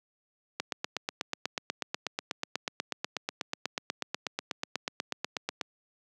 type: click train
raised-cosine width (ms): 0.2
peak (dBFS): -13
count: 42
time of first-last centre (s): 0.6-5.612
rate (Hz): 8.18
effects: high-pass 200 Hz 12 dB/octave